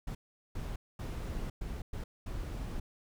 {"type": "noise bursts at uneven times", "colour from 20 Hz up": "brown", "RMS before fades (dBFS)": -38, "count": 6, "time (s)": [[0.07, 0.15], [0.55, 0.76], [0.99, 1.5], [1.61, 1.82], [1.93, 2.04], [2.26, 2.8]], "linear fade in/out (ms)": 5, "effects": []}